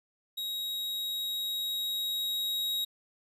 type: tone with level ramp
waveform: 45% pulse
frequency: 3802 Hz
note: A#7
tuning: 33 cents sharp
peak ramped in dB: -33 to -29 dBFS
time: 0.37-2.85 s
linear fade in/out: 10 ms
effects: resampled to 32000 Hz